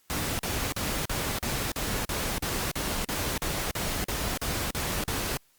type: noise bursts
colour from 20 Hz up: pink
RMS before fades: -30 dBFS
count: 16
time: 0.1-5.37 s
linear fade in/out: 0 ms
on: 290 ms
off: 42 ms
effects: white hiss -65 dBFS RMS until 5.58 s + Opus 48 kbps